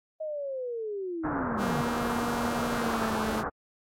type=linear sweep; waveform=sine; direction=down; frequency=635 to 138.59 Hz; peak=-31 dBFS; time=0.2-1.82 s; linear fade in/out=10 ms
type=low-pass noise; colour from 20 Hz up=white; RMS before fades=-32 dBFS; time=1.23-3.5 s; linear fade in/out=20 ms; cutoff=1500 Hz; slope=48 dB/octave
type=tone with pitch glide; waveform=sawtooth; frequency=237.2 to 218.8 Hz; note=A#3 to A3; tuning=+30 to -9 cents; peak=-26 dBFS; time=1.57-3.44 s; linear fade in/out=50 ms; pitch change=-139 cents; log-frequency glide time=2.74-3.17 s
effects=AAC 64 kbps